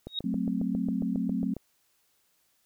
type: click train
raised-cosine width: 2 ms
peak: -24 dBFS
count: 12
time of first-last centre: 0.07-1.567 s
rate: 7.35 Hz
type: tone with exponential growth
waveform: sine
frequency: 3768 Hz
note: A#7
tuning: 18 cents sharp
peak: -25 dBFS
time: 0.07-0.19 s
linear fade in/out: 2 ms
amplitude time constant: 26 ms
type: chord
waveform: sine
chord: F# diminished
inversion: none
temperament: equal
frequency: 185 / 220 / 261.6 Hz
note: F#3 / A3 / C4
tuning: 0 / 0 / 0 cents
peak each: -31 dBFS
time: 0.24-1.54 s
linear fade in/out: 5 ms
effects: white hiss -70 dBFS RMS until 2.65 s

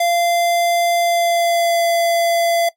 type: tone with pitch glide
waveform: square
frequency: 690 to 679.7 Hz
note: F5 to F5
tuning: -21 to -47 cents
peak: -15 dBFS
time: 0-2.69 s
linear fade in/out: 5 ms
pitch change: -26 cents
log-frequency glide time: 0.99-1.83 s
effects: noise-tail reverb RT60 0.1 s tail -18 dB re dry

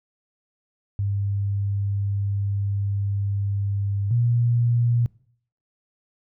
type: tone pair in turn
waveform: sine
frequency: 100 / 118.92 Hz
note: G2 / A#2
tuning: +35 / +35 cents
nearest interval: minor third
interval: 300 cents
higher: second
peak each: -21 / -17 dBFS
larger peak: second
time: 0.99-4.11 / 4.11-5.06 s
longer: first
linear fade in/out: 0 ms
effects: noise-tail reverb RT60 0.6 s tail -23 dB re dry

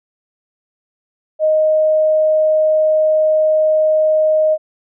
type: tone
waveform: sine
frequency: 622.3 Hz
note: D#5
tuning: in tune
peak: -10 dBFS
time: 1.39-4.58 s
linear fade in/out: 50 ms
effects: none

